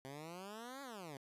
10% pulse exponential two-way sweep, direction up then down, 130.81 to 284.3 to 130.81 Hz, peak -39 dBFS, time 0.05-1.17 s, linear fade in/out 0 ms, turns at 0.82 s, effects resampled to 32000 Hz

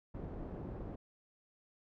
pink low-pass noise, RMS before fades -44 dBFS, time 0.14-0.96 s, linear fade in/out 10 ms, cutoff 540 Hz, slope 12 dB/octave, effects none

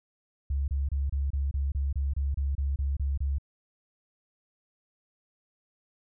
sine tone bursts, 69.3 Hz, C#2, in tune, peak -25 dBFS, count 14, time 0.5-3.384 s, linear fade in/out 5 ms, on 180 ms, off 28 ms, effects none

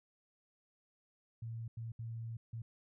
sine tone bursts at uneven times, 114.4 Hz, A#2, 32 cents flat, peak -40 dBFS, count 4, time 1.42-1.68 / 1.77-1.92 / 1.99-2.37 / 2.53-2.62 s, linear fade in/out 5 ms, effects none

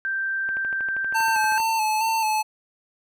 sine tone, 1568 Hz, G6, in tune, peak -23 dBFS, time 0.05-1.58 s, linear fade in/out 0 ms
click train, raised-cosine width 0.5 ms, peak -23 dBFS, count 15, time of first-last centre 0.49-1.601 s, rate 12.6 Hz
square tone with vibrato, 880 Hz, A5, in tune, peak -21 dBFS, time 1.14-2.43 s, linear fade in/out 20 ms, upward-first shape square, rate 2.3 Hz, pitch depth 33 cents each way
effects none

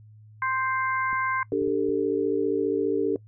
harmonic tone, 523.3 Hz, C5, in tune, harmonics 2 / 3 / 4, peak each -26 / -29 / -32 dBFS, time 0.42-1.43 s, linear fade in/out 2 ms
clicks, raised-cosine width 3 ms, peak -30 dBFS, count 5, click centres 1.13 / 1.526 / 1.619 / 1.676 / 1.892 s
sine chord, D suspended fourth, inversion none, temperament equal with one note detuned, 293.7 / 392 / 446.9 Hz, D4 / G4 / A4, 0 / 0 / +27 cents, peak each -27 / -26 / -25 dBFS, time 1.52-3.16 s, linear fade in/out 2 ms
effects noise-tail reverb RT60 0.1 s tail -21 dB re dry + added 107 Hz sine -47 dBFS peak until 3.27 s

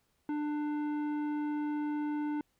sine tone with tanh clipping, 297.4 Hz, D4, 22 cents sharp, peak -33 dBFS, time 0.29-2.41 s, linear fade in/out 2 ms, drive 12 dB, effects pink hiss -75 dBFS RMS until 2.59 s

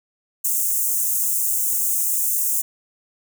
white high-pass noise, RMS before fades -21 dBFS, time 0.44-2.62 s, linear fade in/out 10 ms, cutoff 6600 Hz, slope 48 dB/octave, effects none

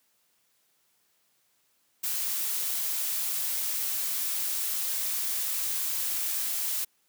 blue noise, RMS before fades -30 dBFS, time 2.03-6.85 s, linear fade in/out 10 ms, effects white hiss -70 dBFS RMS until 7.08 s + high-pass 100 Hz 12 dB/octave

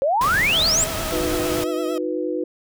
sine exponential sweep, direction up, 523.3 to 7980 Hz, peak -16 dBFS, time 0.02-0.84 s, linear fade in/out 0 ms
pink noise, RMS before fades -27 dBFS, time 0.21-1.64 s, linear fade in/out 2 ms
30% pulse tone with vibrato, 644 Hz, E5, 41 cents flat, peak -26 dBFS, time 0.53-1.98 s, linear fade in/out 2 ms, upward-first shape triangle, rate 8.8 Hz, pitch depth 70 cents each way
sine chord, B major, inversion first, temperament equal with one note detuned, 311.1 / 360.7 / 493.9 Hz, D#4 / F#4 / B4, 0 / -44 / 0 cents, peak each -26 dBFS, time 1.12-2.44 s, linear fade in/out 5 ms
effects none

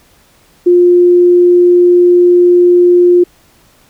sine tone, 353.6 Hz, F4, 22 cents sharp, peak -3 dBFS, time 0.66-3.24 s, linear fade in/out 10 ms, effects pink hiss -48 dBFS RMS until 3.89 s

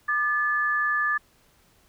sine tone pair together, 1197 / 1728 Hz, D6 / A6, +33 / -32 cents, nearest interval tritone, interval 635 cents, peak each -26 / -23 dBFS, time 0.08-1.18 s, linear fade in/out 10 ms, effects pink hiss -61 dBFS RMS until 1.88 s

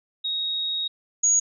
sine tone pair in turn, 3767 / 6697 Hz, A#7 / G#8, +17 / +14 cents, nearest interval minor seventh, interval 997 cents, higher second, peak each -24 / -16 dBFS, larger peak second, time 0.24-0.88 / 1.23-1.4 s, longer first, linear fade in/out 10 ms, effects none

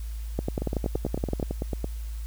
two click trains, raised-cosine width 2 ms, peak -16 / -13 dBFS, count 12 / 12, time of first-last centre 0.62-1.844 / 0.39-1.428 s, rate 8.99 / 10.6 Hz, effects added 55 Hz sine -31 dBFS peak until 2.26 s + white hiss -52 dBFS RMS until 2.26 s

